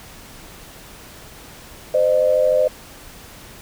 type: tone pair together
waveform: sine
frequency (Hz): 516 / 609.2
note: C5 / D#5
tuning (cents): -24 / -37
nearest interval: minor third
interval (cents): 287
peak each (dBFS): -16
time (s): 1.94-2.68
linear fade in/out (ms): 5
effects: pink hiss -41 dBFS RMS until 3.61 s